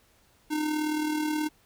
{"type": "tone with amplitude modulation", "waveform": "square", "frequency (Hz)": 305.1, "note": "D#4", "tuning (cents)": -34, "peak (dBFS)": -25, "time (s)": [0.5, 1.49], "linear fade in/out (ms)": 20, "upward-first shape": "sine", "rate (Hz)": 38.6, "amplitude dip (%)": 45, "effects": ["pink hiss -63 dBFS RMS until 1.65 s"]}